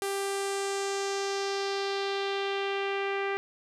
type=tone with low-pass filter sweep; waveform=sawtooth; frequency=394.8 Hz; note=G4; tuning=12 cents sharp; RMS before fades=-31 dBFS; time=0.02-3.37 s; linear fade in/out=0 ms; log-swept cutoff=11000 to 2200 Hz; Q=2.2; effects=none